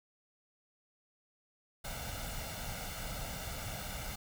pink noise with comb filter, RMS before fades -41 dBFS, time 1.84-4.16 s, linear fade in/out 10 ms, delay 1.4 ms, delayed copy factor +0.7, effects none

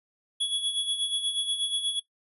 square tone with tremolo, 3368 Hz, G#7, 24 cents sharp, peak -24 dBFS, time 0.4-2 s, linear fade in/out 10 ms, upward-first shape sine, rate 8.3 Hz, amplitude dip 60%, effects noise-tail reverb RT60 0.1 s tail -19 dB re dry + resampled to 32000 Hz

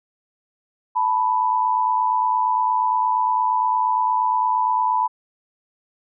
sine tone pair together, 879 / 987.6 Hz, A5 / B5, -2 / 0 cents, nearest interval major second, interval 202 cents, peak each -22 / -18 dBFS, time 0.95-5.08 s, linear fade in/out 20 ms, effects none

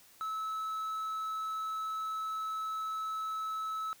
triangle tone, 1300 Hz, E6, 24 cents flat, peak -32 dBFS, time 0.21-3.93 s, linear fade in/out 0 ms, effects white hiss -60 dBFS RMS until 4 s

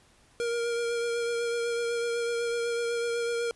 square tone with vibrato, 470 Hz, A#4, 14 cents sharp, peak -28 dBFS, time 0.4-3.51 s, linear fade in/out 0 ms, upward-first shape triangle, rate 8 Hz, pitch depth 21 cents each way, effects pink hiss -61 dBFS RMS until 3.55 s + resampled to 24000 Hz

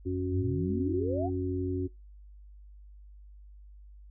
harmonic tone, 91.9 Hz, F#2, 11 cents flat, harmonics 1 / 3 / 4, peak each -33 / -33 / -33 dBFS, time 0.05-1.88 s, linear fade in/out 20 ms
sine exponential sweep, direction up, 82.3 to 780 Hz, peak -31 dBFS, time 0.31-1.3 s, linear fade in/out 50 ms
effects noise-tail reverb RT60 0.2 s tail -20 dB re dry + added 50 Hz sine -48 dBFS peak until 4.1 s

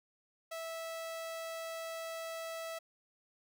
sawtooth tone, 655 Hz, E5, 11 cents flat, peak -36 dBFS, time 0.51-2.79 s, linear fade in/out 10 ms, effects none

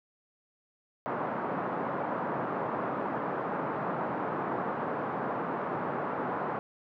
white band-pass noise, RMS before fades -33 dBFS, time 1.06-6.59 s, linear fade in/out 0 ms, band 140 to 1200 Hz, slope 24 dB/octave, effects none

